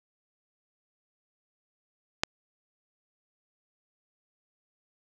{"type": "click", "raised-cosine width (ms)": 0.2, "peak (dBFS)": -6, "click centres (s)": 2.235, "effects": []}